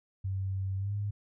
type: tone with pitch glide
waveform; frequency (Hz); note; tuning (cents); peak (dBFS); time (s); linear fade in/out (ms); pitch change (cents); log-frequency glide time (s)
sine; 96 to 102.3; G2 to G#2; -36 to -26; -30; 0.24-1.11; 10; +110; 0.77-0.93
effects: none